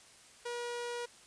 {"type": "tone", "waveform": "sawtooth", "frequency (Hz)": 480, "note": "B4", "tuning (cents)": -49, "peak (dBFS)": -33, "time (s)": [0.45, 1.06], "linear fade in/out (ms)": 10, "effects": ["white hiss -58 dBFS RMS until 1.26 s", "resampled to 22050 Hz"]}